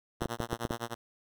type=tone with tremolo; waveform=5% pulse; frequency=117.4 Hz; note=A#2; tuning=13 cents sharp; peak=-21 dBFS; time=0.2-0.95 s; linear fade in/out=20 ms; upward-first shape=sine; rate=9.8 Hz; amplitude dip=100%
type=clicks; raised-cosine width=2 ms; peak=-18 dBFS; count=6; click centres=0.22 / 0.257 / 0.403 / 0.53 / 0.652 / 0.708 s
effects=none